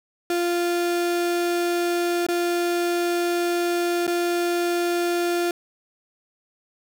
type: tone with dropouts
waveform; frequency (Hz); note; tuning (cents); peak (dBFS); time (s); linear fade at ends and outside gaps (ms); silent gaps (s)
35% pulse; 347.8; F4; -7; -19; 0.3-5.51; 2; 2.266-2.286 / 4.068-4.077
effects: none